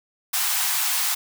white high-pass noise, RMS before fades -23 dBFS, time 0.33-1.15 s, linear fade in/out 10 ms, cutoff 710 Hz, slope 96 dB/octave, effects none

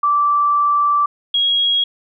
sine tone pair in turn, 1166 / 3298 Hz, D6 / G#7, -13 / -13 cents, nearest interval octave + tritone, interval 1800 cents, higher second, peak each -12 / -13 dBFS, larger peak first, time 0.03-1.06 / 1.34-1.84 s, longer first, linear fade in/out 5 ms, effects none

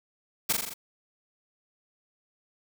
white noise with echo, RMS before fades -24 dBFS, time 0.49-0.53 s, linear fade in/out 10 ms, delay 42 ms, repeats 5, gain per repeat -3 dB, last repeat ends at 0.74 s, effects none

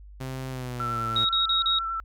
sawtooth tone with pitch glide, 130.81 to 113.88 Hz, C3 to A#2, 0 to -40 cents, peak -28 dBFS, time 0.2-1.25 s, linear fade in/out 10 ms, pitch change -240 cents, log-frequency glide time 0.5-1.07 s
sine tone with vibrato, 1340 Hz, E6, 28 cents sharp, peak -27 dBFS, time 0.8-2 s, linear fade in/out 0 ms, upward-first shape sine, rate 10 Hz, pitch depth 20 cents each way
sine tone bursts, 3782 Hz, A#7, 24 cents sharp, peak -21 dBFS, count 4, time 1.16-1.788 s, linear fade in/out 2 ms, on 130 ms, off 36 ms
effects added 50 Hz sine -43 dBFS peak until 2.04 s

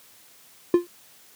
triangle tone with exponential decay, 349.2 Hz, F4, in tune, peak -8 dBFS, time 0.74-0.87 s, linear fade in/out 2 ms, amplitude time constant 28 ms, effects white hiss -53 dBFS RMS until 1.35 s + high-pass 80 Hz 12 dB/octave

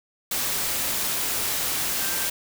sine tone in noise, 1568 Hz, G6, in tune, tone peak -36 dBFS, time 1.99-2.28 s, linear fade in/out 5 ms, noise white, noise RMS -26 dBFS, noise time 0.31-2.3 s, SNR -13 dB, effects none

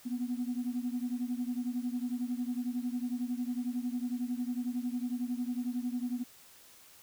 sine beating tone pair, 241.9 / 252.9 Hz, B3 / B3, -36 / +41 cents, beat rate 11 Hz, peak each -33 / -35 dBFS, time 0.05-6.24 s, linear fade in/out 20 ms, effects tanh soft clip ceiling -26 dBFS + white hiss -57 dBFS RMS until 7.02 s

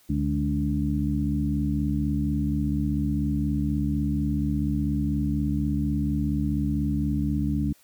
sine tone cluster, 73.1 / 148.4 / 212.6 / 289 Hz, D2 / D3 / G#3 / D4, -7 / +18 / +41 / -28 cents, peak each -28 dBFS, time 0.09-7.73 s, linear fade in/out 10 ms, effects white hiss -59 dBFS RMS until 7.83 s

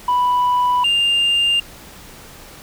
sine tone pair in turn, 987.8 / 2801 Hz, B5 / F7, 0 / +4 cents, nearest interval octave + tritone, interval 1804 cents, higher second, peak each -11 dBFS, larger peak neither, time 0.08-0.84 / 0.84-1.6 s, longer neither, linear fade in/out 5 ms, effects tanh soft clip ceiling -12 dBFS + pink hiss -40 dBFS RMS until 2.62 s

